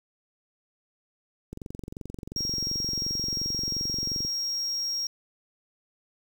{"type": "click train", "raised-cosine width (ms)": 3, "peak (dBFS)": -24, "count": 63, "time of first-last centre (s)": [1.53, 4.249], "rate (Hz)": 22.8}
{"type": "tone", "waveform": "triangle", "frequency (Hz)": 5588, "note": "F8", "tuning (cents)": 0, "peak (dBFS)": -26, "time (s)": [2.36, 5.07], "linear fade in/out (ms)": 2}
{"effects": ["8-bit"]}